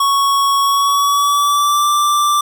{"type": "tone with pitch glide", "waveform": "square", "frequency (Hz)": [1110, 1176], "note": ["C#6", "D6"], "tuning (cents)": [2, 2], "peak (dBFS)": -12, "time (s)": [0, 2.41], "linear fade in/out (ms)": 5, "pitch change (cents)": 100, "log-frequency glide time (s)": [0.62, 1.88], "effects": []}